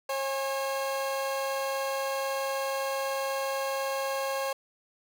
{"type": "tone pair together", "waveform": "30% pulse", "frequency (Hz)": [541.3, 820], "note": ["C#5", "G#5"], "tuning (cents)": [-41, -22], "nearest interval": "perfect fifth", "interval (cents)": 719, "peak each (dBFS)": [-27, -33], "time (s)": [0.09, 4.53], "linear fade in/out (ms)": 5, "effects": []}